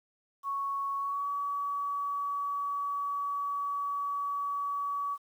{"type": "tone with pitch glide", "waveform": "sine", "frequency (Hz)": [1109, 1136.9], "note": ["C#6", "C#6"], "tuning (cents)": [0, 43], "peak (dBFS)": -30, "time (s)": [0.43, 5.18], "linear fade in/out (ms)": 50, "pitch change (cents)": 43, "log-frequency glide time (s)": [0.98, 1.28], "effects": ["10-bit"]}